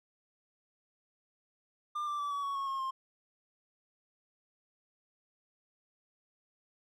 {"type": "tone with pitch steps", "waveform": "triangle", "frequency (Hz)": [1197, 1176.4, 1156.2, 1136.4, 1116.8, 1097.7, 1078.8, 1060.3], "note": ["D6", "D6", "D6", "C#6", "C#6", "C#6", "C#6", "C6"], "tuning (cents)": [33, 3, -27, 43, 13, -17, -47, 23], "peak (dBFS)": -31, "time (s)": [1.95, 2.91], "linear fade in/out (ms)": 10, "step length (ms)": 120, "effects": []}